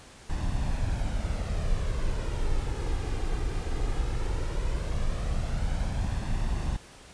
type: noise with flanger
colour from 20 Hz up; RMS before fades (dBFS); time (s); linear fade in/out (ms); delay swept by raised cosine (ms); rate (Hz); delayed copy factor
brown; -28; 0.29-6.77; 10; 1.1 to 2.5; 0.16; +0.5
effects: pink hiss -50 dBFS RMS until 7.13 s + resampled to 22050 Hz